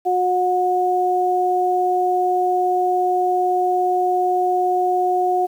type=tone pair together; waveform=sine; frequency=363.5 / 727 Hz; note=F#4 / F#5; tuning=-31 / -31 cents; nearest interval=octave; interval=1200 cents; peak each=-20 / -17 dBFS; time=0.05-5.47 s; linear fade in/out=20 ms; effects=8-bit